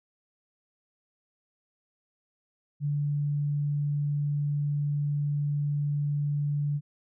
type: tone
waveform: sine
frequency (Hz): 145.5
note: D3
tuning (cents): -16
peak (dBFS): -25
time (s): 2.8-6.81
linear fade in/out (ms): 50
effects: none